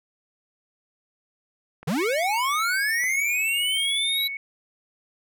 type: clicks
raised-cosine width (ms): 0.5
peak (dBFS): -28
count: 2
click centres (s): 1.83 / 3.039
type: linear sweep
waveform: square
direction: up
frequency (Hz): 130.81 to 3951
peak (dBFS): -23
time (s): 1.87-4.28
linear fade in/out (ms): 10
type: tone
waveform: sine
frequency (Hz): 2217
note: C#7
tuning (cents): 0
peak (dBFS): -29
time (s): 1.98-4.37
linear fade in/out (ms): 2
effects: none